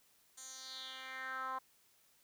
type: tone with band-pass filter sweep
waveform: 10% pulse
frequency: 261.6 Hz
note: C4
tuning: in tune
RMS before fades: -45 dBFS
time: 0.37-1.59 s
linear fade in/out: 10 ms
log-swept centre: 7800 to 1000 Hz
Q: 3.7
effects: white hiss -70 dBFS RMS until 2.23 s